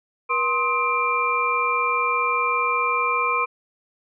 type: tone cluster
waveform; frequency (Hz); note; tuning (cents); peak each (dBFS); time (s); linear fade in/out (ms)
sine; 481.8 / 1050 / 1265 / 2372; B4 / C6 / D#6 / D7; -43 / +6 / +28 / +17; -29 / -22 / -26 / -24; 0.29-3.46; 20
effects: none